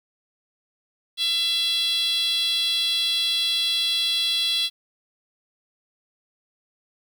10% pulse tone with high-pass filter, 672 Hz, E5, 33 cents sharp, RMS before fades -23 dBFS, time 1.17-4.7 s, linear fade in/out 50 ms, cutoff 3600 Hz, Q 8.4, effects 9-bit

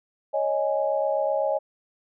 sine chord, C# suspended second, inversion none, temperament equal, 554.4 / 622.3 / 830.6 Hz, C#5 / D#5 / G#5, 0 / 0 / 0 cents, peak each -25 / -25 / -29 dBFS, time 0.33-1.59 s, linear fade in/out 20 ms, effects none

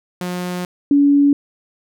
sawtooth / sine tone pair in turn, 179.2 / 284.5 Hz, F3 / C#4, +45 / +45 cents, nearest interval minor sixth, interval 800 cents, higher second, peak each -18 / -9 dBFS, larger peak second, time 0.21-0.65 / 0.91-1.33 s, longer first, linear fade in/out 2 ms, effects none

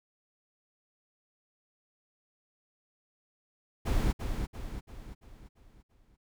brown noise with echo, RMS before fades -27 dBFS, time 3.85-4.13 s, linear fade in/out 20 ms, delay 340 ms, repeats 6, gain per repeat -6 dB, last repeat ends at 6.17 s, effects none

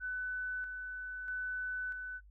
sine tone with tremolo, 1500 Hz, F#6, 23 cents sharp, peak -35 dBFS, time 0-2.21 s, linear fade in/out 50 ms, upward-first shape square, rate 0.78 Hz, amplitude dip 40%, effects noise-tail reverb RT60 0.1 s tail -25 dB re dry + added 50 Hz sine -55 dBFS peak until 2.3 s

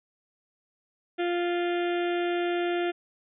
harmonic tone, 349.2 Hz, F4, in tune, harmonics 1 / 2 / 4 / 5 / 6 / 7 / 8 / 9 / 10, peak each -26 / -32 / -38 / -40 / -42 / -43 / -44 / -45 / -46 dBFS, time 1.18-2.92 s, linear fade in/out 20 ms, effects none

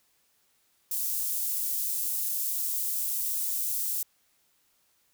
white high-pass noise, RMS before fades -30 dBFS, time 0.91-4.03 s, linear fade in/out 5 ms, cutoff 9400 Hz, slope 12 dB/octave, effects white hiss -69 dBFS RMS until 5.13 s

